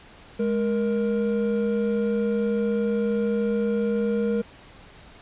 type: tone pair together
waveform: triangle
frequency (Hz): 209.4 / 470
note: G#3 / A#4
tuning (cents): +15 / +14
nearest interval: octave + major second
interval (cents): 1399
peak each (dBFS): -22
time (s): 0.39-4.42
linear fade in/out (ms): 10
effects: pink hiss -48 dBFS RMS until 5.21 s + resampled to 8000 Hz